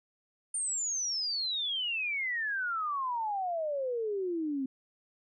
sine exponential sweep, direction down, 9050 to 259 Hz, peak -30 dBFS, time 0.54-4.66 s, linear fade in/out 5 ms, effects none

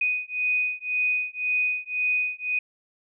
sine beating tone pair, 2489 / 2490.9 Hz, D#7 / D#7, 0 / +1 cents, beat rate 1.9 Hz, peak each -26 dBFS, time 0.01-2.59 s, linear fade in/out 5 ms, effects none

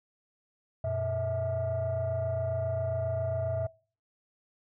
sine tone cluster, 91.6 / 119 / 651 Hz, F#2 / A#2 / E5, -17 / +36 / -22 cents, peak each -33 / -33 / -29 dBFS, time 0.84-3.67 s, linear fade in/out 5 ms, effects noise-tail reverb RT60 0.4 s tail -23 dB re dry + tanh soft clip ceiling -24 dBFS

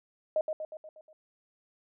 sine tone with echo, 622.3 Hz, D#5, in tune, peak -24 dBFS, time 0.36-0.41 s, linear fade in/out 2 ms, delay 120 ms, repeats 6, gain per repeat -5 dB, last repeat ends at 1.13 s, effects none

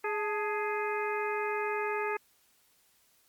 harmonic tone with a mistuned harmonic, 417.2 Hz, G#4, 8 cents sharp, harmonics 1 / 2 / 3 / 4 / 5 / 6, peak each -33 / -36 / -38 / -39 / -40 / -41 dBFS, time 0.04-2.17 s, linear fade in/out 5 ms, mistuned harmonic 2, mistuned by +79 cents, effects white hiss -67 dBFS RMS until 3.28 s + Opus 48 kbps

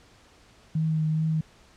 sine tone with vibrato, 157.4 Hz, D#3, 20 cents sharp, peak -22 dBFS, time 0.75-1.41 s, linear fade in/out 5 ms, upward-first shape triangle, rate 2.4 Hz, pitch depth 22 cents each way, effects pink hiss -56 dBFS RMS until 1.76 s + low-pass 7000 Hz 12 dB/octave

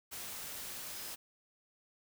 sine tone in noise, 5060 Hz, D#8, 28 cents sharp, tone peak -53 dBFS, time 0.93-1.14 s, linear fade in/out 20 ms, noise white, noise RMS -44 dBFS, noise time 0.11-1.16 s, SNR -12 dB, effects none

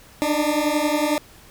20% pulse beating tone pair, 293.7 / 304.7 Hz, D4 / D#4, 0 / -36 cents, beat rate 11 Hz, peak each -17 dBFS, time 0.22-1.18 s, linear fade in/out 0 ms, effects pink hiss -48 dBFS RMS until 1.5 s

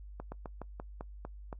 slowing click train, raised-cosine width 1 ms, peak -27 dBFS, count 8, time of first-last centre 0.2-1.528 s, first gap 120 ms, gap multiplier 1.15, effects noise-tail reverb RT60 0.1 s tail -22 dB re dry + added 50 Hz sine -45 dBFS peak until 1.59 s

